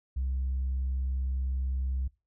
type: tone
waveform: sine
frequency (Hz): 65.41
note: C2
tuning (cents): 0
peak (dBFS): -26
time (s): 0.16-2.08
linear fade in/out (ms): 10
effects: noise-tail reverb RT60 0.3 s tail -24 dB re dry + tanh soft clip ceiling -25 dBFS